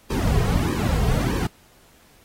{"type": "noise with flanger", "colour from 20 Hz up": "brown", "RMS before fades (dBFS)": -21, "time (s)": [0.1, 1.47], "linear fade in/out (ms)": 5, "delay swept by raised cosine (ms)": [1.4, 3.5], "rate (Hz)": 1.6, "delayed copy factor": -0.95, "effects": ["pink hiss -55 dBFS RMS until 2.24 s", "AAC 48 kbps"]}